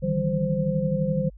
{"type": "tone cluster", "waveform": "sine", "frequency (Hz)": [150.6, 162.6, 193.6, 520], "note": ["D3", "E3", "G3", "C5"], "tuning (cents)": [44, -23, -21, -11], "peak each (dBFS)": -27, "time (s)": [0.02, 1.3], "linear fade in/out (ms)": 20, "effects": ["added 50 Hz sine -42 dBFS peak until 1.37 s"]}